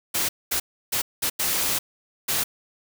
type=noise bursts at uneven times; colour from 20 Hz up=white; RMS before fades=-24 dBFS; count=6; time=0.14-0.29 / 0.51-0.6 / 0.92-1.02 / 1.22-1.3 / 1.39-1.79 / 2.28-2.44 s; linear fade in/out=10 ms; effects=none